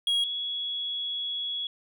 triangle / sine tone pair in turn, 3300 / 3356 Hz, G#7 / G#7, -12 / +17 cents, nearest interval unison, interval 29 cents, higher second, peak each -21 / -29 dBFS, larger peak first, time 0.07-0.24 / 0.24-1.67 s, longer second, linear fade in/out 2 ms, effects none

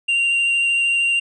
triangle tone with vibrato, 2771 Hz, F7, 14 cents flat, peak -14 dBFS, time 0.08-1.2 s, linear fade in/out 10 ms, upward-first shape sine, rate 13 Hz, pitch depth 10 cents each way, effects resampled to 24000 Hz

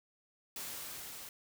white noise with level ramp, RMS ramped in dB -42 to -48 dBFS, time 0.56-1.29 s, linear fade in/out 2 ms, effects none

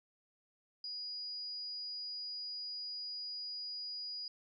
sine tone, 4900 Hz, D#8, 27 cents flat, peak -40 dBFS, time 0.84-4.28 s, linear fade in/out 2 ms, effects none

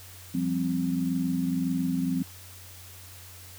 sine chord, F suspended second, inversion none, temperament just, 174.61 / 196.44 / 261.9 Hz, F3 / G3 / C4, 0 / +4 / +2 cents, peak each -29 / -33 / -27 dBFS, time 0.34-2.23 s, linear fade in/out 10 ms, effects added 91 Hz sine -48 dBFS peak until 3.58 s + white hiss -48 dBFS RMS until 3.58 s

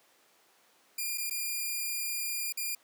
5% pulse tone with dropouts, 2405 Hz, D7, 41 cents sharp, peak -22 dBFS, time 0.98-2.75 s, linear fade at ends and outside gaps 5 ms, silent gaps 1.176-1.18 / 1.299-1.308 / 2.525-2.572 s, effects pink hiss -64 dBFS RMS until 2.83 s + high-pass 400 Hz 12 dB/octave

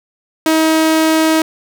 sawtooth tone, 318.2 Hz, D#4, 39 cents sharp, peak -6 dBFS, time 0.46-1.42 s, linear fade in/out 2 ms, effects none

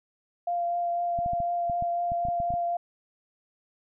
sine tone with vibrato, 694 Hz, F5, 11 cents flat, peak -25 dBFS, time 0.47-2.77 s, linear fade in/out 5 ms, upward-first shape triangle, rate 4 Hz, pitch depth 14 cents each way
clicks, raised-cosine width 5 ms, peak -25 dBFS, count 12, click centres 1.189 / 1.261 / 1.334 / 1.403 / 1.698 / 1.824 / 2.119 / 2.252 / 2.286 / 2.402 / 2.505 / 2.539 s
effects none

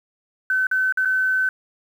sine tone with dropouts, 1523 Hz, F#6, 50 cents sharp, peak -17 dBFS, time 0.5-1.49 s, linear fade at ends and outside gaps 2 ms, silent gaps 0.669-0.713 / 0.924-0.973 / 1.05-1.055 s, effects 8-bit

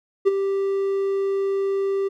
triangle tone with ADSR envelope, 392.2 Hz, G4, 1 cent sharp, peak -9 dBFS, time 0.25-2.09 s, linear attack 26 ms, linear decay 21 ms, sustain -9 dB, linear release 19 ms, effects none

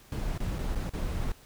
brown noise with dropouts, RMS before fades -31 dBFS, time 0.12-1.32 s, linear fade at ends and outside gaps 2 ms, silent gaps 0.379-0.402 / 0.585-0.589 / 0.75-0.756 / 0.896-0.935 s, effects pink hiss -56 dBFS RMS until 1.45 s

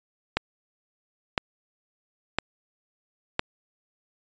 click train, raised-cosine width 0.3 ms, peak -6 dBFS, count 4, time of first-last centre 0.37-3.394 s, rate 0.992 Hz, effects resampled to 16000 Hz

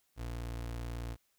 30% pulse tone, 58.27 Hz, A#1, in tune, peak -35 dBFS, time 0.16-1.17 s, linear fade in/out 50 ms, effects white hiss -75 dBFS RMS until 1.38 s

